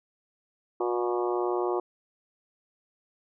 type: harmonic tone with a mistuned harmonic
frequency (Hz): 120.4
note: B2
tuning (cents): -44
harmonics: 3 / 4 / 5 / 6 / 7 / 8 / 9 / 10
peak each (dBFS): -27 / -34 / -37 / -35 / -37 / -38 / -37 / -43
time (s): 0.8-1.8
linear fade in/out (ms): 5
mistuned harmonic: 9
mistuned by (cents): +29
effects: none